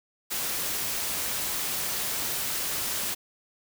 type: noise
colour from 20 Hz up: white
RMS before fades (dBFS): -30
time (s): 0.3-3.15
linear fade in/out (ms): 20
effects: none